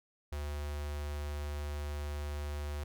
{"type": "tone with notch filter", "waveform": "square", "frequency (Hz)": 73.42, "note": "D2", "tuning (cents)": 0, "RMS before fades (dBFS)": -38, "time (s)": [0.32, 2.84], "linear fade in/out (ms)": 5, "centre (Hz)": 190, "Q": 1.1, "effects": []}